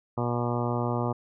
harmonic tone, 120.4 Hz, B2, 44 cents flat, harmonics 1 / 2 / 3 / 4 / 5 / 6 / 7 / 8 / 9 / 10, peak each -29 / -32 / -34 / -35 / -36 / -37 / -37 / -38 / -39 / -39 dBFS, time 0.17-1.13 s, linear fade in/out 10 ms, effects none

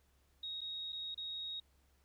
sine tone with dropouts, 3765 Hz, A#7, 16 cents sharp, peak -40 dBFS, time 0.43-1.6 s, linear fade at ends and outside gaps 5 ms, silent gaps 0.608-0.614 / 0.923-0.927 / 1.146-1.176 s, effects added 68 Hz sine -70 dBFS peak until 2.04 s + pink hiss -75 dBFS RMS until 2.04 s

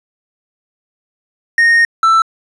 triangle tone pair in turn, 1853 / 1328.6 Hz, A#6 / E6, -11 / +13 cents, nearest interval tritone, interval 576 cents, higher first, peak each -5 dBFS, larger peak neither, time 1.58-1.85 / 2.03-2.22 s, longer first, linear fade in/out 2 ms, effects resampled to 22050 Hz

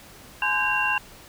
sine tone cluster, 845 / 1028 / 1545 / 1609 / 2756 Hz, G#5 / C6 / G6 / G6 / F7, +30 / -31 / -26 / +45 / -24 cents, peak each -29 / -28 / -32 / -27 / -24 dBFS, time 0.42-0.98 s, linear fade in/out 2 ms, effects pink hiss -47 dBFS RMS until 1.28 s

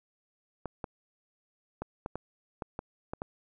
clicks, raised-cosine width 1 ms, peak -21 dBFS, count 9, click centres 0.657 / 0.842 / 1.82 / 2.061 / 2.156 / 2.622 / 2.791 / 3.135 / 3.219 s, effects none

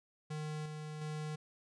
square tone with tremolo, 153 Hz, D#3, 29 cents flat, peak -39 dBFS, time 0.3-1.36 s, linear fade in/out 10 ms, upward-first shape square, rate 1.4 Hz, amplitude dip 35%, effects resampled to 22050 Hz

